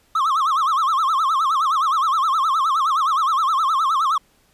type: tone with vibrato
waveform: triangle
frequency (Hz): 1182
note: D6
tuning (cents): +11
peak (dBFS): -14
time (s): 0.15-4.18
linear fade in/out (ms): 5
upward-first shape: sine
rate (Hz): 9.6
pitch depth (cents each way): 210
effects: pink hiss -59 dBFS RMS until 4.53 s + resampled to 32000 Hz